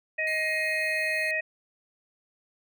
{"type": "harmonic tone", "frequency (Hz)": 628, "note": "D#5", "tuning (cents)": 16, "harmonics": [1, 3, 4], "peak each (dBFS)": [-33, -28, -30], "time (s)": [0.18, 1.41], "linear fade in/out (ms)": 10}
{"type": "tone", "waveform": "30% pulse", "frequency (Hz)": 2118, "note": "C7", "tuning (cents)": 21, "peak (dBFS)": -32, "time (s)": [0.27, 1.31], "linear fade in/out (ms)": 2}
{"effects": []}